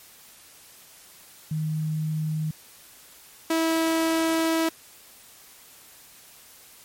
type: tone pair in turn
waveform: sine / sawtooth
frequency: 155.56 / 325.4 Hz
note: D#3 / E4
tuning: 0 / -22 cents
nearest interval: octave + minor second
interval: 1278 cents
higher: second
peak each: -24 / -17 dBFS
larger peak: second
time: 1.51-2.51 / 3.5-4.69 s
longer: second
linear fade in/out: 5 ms
effects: white hiss -50 dBFS RMS until 6.84 s + MP3 64 kbps